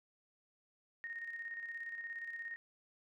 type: tone with tremolo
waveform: sine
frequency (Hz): 1854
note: A#6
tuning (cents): -10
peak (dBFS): -40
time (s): 1.04-2.56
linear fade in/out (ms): 0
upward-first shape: square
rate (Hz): 17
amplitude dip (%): 45
effects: none